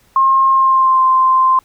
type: tone with pitch glide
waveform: sine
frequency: 1069 to 1043.4 Hz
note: C6 to C6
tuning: +37 to -5 cents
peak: -8 dBFS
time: 0.16-1.59 s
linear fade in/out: 2 ms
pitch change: -42 cents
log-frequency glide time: 0.51-1.04 s
effects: pink hiss -53 dBFS RMS until 1.64 s